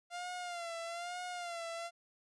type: tone with vibrato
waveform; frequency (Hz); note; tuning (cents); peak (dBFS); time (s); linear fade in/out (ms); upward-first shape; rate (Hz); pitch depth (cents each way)
sawtooth; 694; F5; -11; -36; 0.1-1.91; 50; sine; 1.1; 67
effects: resampled to 22050 Hz